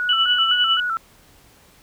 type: tone with vibrato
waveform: sine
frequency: 1396.9 Hz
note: F6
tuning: in tune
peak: -20 dBFS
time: 0-0.97 s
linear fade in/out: 0 ms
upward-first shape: square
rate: 3.9 Hz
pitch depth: 79 cents each way
type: tone with tremolo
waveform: sine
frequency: 2960 Hz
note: F#7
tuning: in tune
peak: -14 dBFS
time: 0.09-0.8 s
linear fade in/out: 2 ms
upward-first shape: sine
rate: 9.9 Hz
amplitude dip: 55%
effects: pink hiss -52 dBFS RMS until 1.82 s